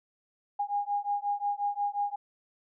sine beating tone pair, 813 / 818.6 Hz, G#5 / G#5, -37 / -25 cents, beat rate 5.6 Hz, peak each -31 dBFS, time 0.59-2.16 s, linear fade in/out 10 ms, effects none

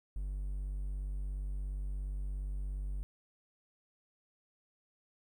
triangle tone, 48.56 Hz, G1, 16 cents flat, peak -33 dBFS, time 0.16-3.03 s, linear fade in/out 0 ms, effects 12-bit

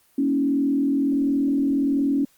sine tone with frequency modulation, 277.9 Hz, C#4, 4 cents sharp, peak -18 dBFS, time 0.18-2.25 s, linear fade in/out 5 ms, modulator 41.4 Hz, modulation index 0.73, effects white hiss -60 dBFS RMS until 2.37 s + Opus 24 kbps

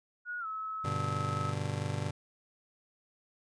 sine tone with pitch glide, 1452 to 1293.6 Hz, F#6 to E6, -33 to -33 cents, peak -35 dBFS, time 0.25-1.54 s, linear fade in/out 50 ms, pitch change -200 cents, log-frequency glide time 0.39-0.46 s
40% pulse chord, G major, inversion none, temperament just, 98 / 122.5 / 147 Hz, G2 / B2 / D3, 0 / -14 / +2 cents, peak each -36 dBFS, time 0.84-2.11 s, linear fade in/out 10 ms
effects resampled to 22050 Hz

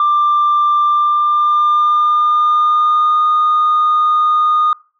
sine tone with pitch glide, 1185 to 1227.5 Hz, D6 to D#6, +15 to -24 cents, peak -8 dBFS, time 0-4.73 s, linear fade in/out 2 ms, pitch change +61 cents, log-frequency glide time 0.84-3.26 s, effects noise-tail reverb RT60 0.4 s tail -23 dB re dry + tanh soft clip ceiling -7 dBFS

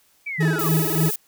sine linear sweep, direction down, 2349 to 1075 Hz, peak -26 dBFS, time 0.26-0.69 s, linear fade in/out 10 ms
sine tone with tremolo, 160 Hz, D#3, 49 cents sharp, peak -16 dBFS, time 0.38-1.1 s, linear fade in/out 20 ms, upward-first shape sine, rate 3.4 Hz, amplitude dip 85%
40% pulse tone with vibrato, 370 Hz, F#4, in tune, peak -24 dBFS, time 0.4-1.11 s, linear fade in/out 10 ms, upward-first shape square, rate 19 Hz, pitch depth 240 cents each way
violet noise, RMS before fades -26 dBFS, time 0.59-1.16 s, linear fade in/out 5 ms
effects white hiss -60 dBFS RMS until 1.27 s

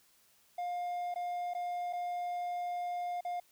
triangle tone with dropouts, 708 Hz, F5, 23 cents sharp, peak -32 dBFS, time 0.58-3.4 s, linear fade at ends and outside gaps 5 ms, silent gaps 1.142-1.158 / 1.537-1.548 / 1.928-1.932 / 3.208-3.249 s, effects white hiss -67 dBFS RMS until 3.51 s

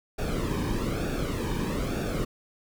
brown noise with flanger, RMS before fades -29 dBFS, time 0.18-2.25 s, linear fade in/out 10 ms, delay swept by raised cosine 0.98 to 1.49 ms, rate 1.1 Hz, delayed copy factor -0.7, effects none

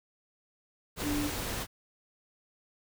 sine tone in noise, 293.7 Hz, D4, in tune, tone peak -30 dBFS, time 1.02-1.31 s, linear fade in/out 50 ms, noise pink, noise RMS -35 dBFS, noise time 0.96-1.67 s, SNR +2 dB, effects none

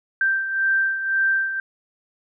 sine beating tone pair, 1568 / 1569.9 Hz, G6 / G6, 0 / +2 cents, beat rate 1.9 Hz, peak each -19 / -26 dBFS, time 0.21-1.6 s, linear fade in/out 2 ms, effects none

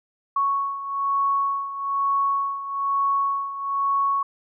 sine beating tone pair, 1108.7 / 1109.8 Hz, C#6 / C#6, 0 / +2 cents, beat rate 1.1 Hz, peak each -22 / -27 dBFS, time 0.36-4.23 s, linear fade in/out 5 ms, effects none

